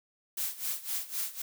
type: noise with tremolo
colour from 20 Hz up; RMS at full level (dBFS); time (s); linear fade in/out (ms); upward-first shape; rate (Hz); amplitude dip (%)
blue; -32; 0.37-1.42; 5; sine; 3.9; 85
effects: none